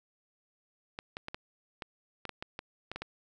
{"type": "clicks", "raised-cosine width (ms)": 0.3, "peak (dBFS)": -22, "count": 12, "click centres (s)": [0.989, 1.169, 1.284, 1.345, 1.822, 2.253, 2.293, 2.425, 2.591, 2.916, 2.96, 3.02], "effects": []}